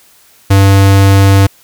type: tone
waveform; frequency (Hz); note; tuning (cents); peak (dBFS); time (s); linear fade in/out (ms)
square; 98; G2; 0; -4; 0.5-1.47; 10
effects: white hiss -45 dBFS RMS until 1.63 s